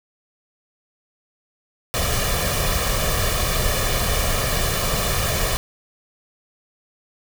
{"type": "noise with comb filter", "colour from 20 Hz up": "pink", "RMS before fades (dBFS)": -21, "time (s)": [1.94, 5.57], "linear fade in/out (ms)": 0, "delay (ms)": 1.7, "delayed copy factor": 0.65, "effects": []}